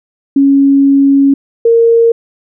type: tone pair in turn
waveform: sine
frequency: 276.7 / 461.9 Hz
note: C#4 / A#4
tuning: -3 / -16 cents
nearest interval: major sixth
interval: 887 cents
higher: second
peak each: -4 dBFS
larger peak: neither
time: 0.36-1.34 / 1.65-2.12 s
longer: first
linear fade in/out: 5 ms
effects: none